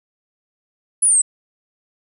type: exponential sweep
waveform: sine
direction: down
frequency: 10170 to 7902 Hz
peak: -11 dBFS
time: 1.02-1.22 s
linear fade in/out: 10 ms
effects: none